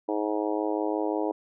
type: harmonic tone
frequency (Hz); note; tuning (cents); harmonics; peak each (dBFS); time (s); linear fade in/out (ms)
105.7; G#2; +31; 3 / 4 / 5 / 6 / 7 / 8 / 9; -29 / -31 / -33 / -35 / -36 / -37 / -38; 0.08-1.32; 10
effects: none